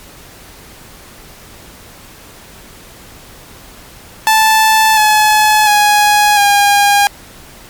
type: tone with pitch steps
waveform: sawtooth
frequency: 877 / 854.5 / 832.6 / 811.2 Hz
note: A5 / G#5 / G#5 / G#5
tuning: -6 / +49 / +4 / -41 cents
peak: -3 dBFS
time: 4.27-7.07 s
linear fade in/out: 0 ms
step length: 700 ms
effects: pink hiss -37 dBFS RMS until 7.69 s + MP3 96 kbps